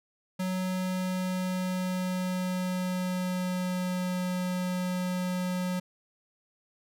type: tone with pitch glide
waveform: square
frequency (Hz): 185 to 181.82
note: F#3 to F#3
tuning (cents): 0 to -30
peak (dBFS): -29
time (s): 0.39-5.8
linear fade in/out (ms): 10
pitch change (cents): -30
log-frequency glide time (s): 0.59-4.19
effects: none